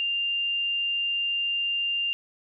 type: tone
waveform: sine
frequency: 2794 Hz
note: F7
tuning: in tune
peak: -24 dBFS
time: 0-2.13 s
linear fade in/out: 0 ms
effects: none